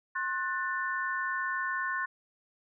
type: chord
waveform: sine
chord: F# diminished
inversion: second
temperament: just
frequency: 1065.6 / 1480 / 1776 Hz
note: C6 / F#6 / A6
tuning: +31 / 0 / +16 cents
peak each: -34 dBFS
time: 0.15-2.06 s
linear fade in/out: 10 ms
effects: none